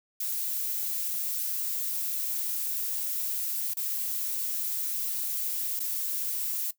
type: noise with dropouts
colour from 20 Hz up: violet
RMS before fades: -31 dBFS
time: 0.2-6.71 s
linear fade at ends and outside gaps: 5 ms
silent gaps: 3.737-3.769 / 5.795-5.801 s
effects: noise-tail reverb RT60 0.1 s tail -17 dB re dry